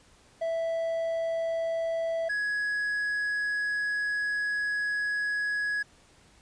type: tone pair in turn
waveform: triangle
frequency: 659.3 / 1673.9 Hz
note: E5 / G#6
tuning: 0 / +13 cents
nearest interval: octave + major third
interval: 1613 cents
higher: second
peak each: -25 dBFS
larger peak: neither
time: 0.41-2.29 / 2.29-5.83 s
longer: second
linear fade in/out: 10 ms
effects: pink hiss -59 dBFS RMS until 6.41 s + resampled to 22050 Hz